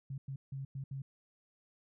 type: tone bursts at uneven times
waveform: sine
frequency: 135.9 Hz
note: C#3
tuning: 34 cents flat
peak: -38 dBFS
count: 5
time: 0.1-0.18 / 0.28-0.36 / 0.52-0.65 / 0.75-0.84 / 0.91-1.02 s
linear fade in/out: 5 ms
effects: none